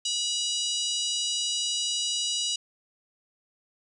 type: harmonic tone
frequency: 972 Hz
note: B5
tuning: 28 cents flat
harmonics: 3 / 4 / 5 / 6 / 7 / 8 / 9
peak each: -30 / -32 / -34 / -36 / -37 / -38 / -39 dBFS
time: 0.05-2.56 s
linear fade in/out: 5 ms
effects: 10-bit